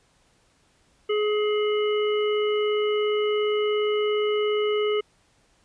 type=harmonic tone; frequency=421.4 Hz; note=G#4; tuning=25 cents sharp; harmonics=1 / 3 / 5 / 7; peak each=-21 / -33 / -35 / -34 dBFS; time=1.09-5.01 s; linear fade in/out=10 ms; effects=pink hiss -63 dBFS RMS until 5.64 s + resampled to 22050 Hz